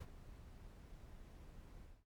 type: noise with ADSR envelope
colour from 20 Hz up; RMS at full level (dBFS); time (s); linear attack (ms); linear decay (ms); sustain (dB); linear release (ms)
brown; -45; 0-2.05; 12; 43; -11; 230
effects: noise-tail reverb RT60 0.1 s tail -19 dB re dry + MP3 96 kbps